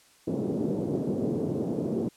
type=band-pass noise; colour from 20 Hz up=white; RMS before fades=-29 dBFS; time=0.27-2.09 s; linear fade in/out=10 ms; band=130 to 420 Hz; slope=24 dB/octave; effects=white hiss -59 dBFS RMS until 2.16 s + low-pass 10000 Hz 12 dB/octave